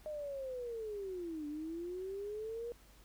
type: linear two-way sweep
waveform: sine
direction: down then up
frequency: 618 to 291.7 to 478.9 Hz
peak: -39 dBFS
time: 0.06-2.72 s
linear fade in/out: 0 ms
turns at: 1.47 s
effects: added 50 Hz sine -61 dBFS peak until 3.04 s + pink hiss -64 dBFS RMS until 3.04 s